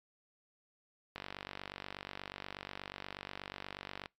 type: click train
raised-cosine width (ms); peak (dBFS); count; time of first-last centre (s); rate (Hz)
0.3; -25; 141; 1.16-4.059; 48.3
effects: noise-tail reverb RT60 0.2 s tail -25 dB re dry + MP3 96 kbps